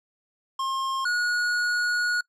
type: tone pair in turn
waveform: square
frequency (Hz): 1068 / 1450.9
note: C6 / F#6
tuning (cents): +35 / -34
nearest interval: perfect fourth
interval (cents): 531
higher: second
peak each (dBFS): -26 / -23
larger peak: second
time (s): 0.59-1.05 / 1.05-2.21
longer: second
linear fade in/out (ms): 5
effects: noise-tail reverb RT60 0.1 s tail -24 dB re dry + low-pass 7000 Hz 12 dB/octave